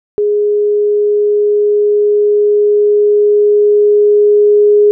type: tone with level ramp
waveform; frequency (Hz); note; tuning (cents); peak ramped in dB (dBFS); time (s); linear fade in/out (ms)
sine; 415.3; G#4; 0; -9 to -4; 0.18-4.91; 0
effects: none